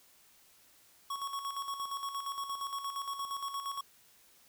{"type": "tone with tremolo", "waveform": "square", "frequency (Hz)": 1108.7, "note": "C#6", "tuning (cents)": 0, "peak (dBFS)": -35, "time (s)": [1.1, 3.81], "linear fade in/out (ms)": 5, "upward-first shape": "square", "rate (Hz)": 8.6, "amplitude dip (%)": 55, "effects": ["white hiss -63 dBFS RMS until 4.48 s"]}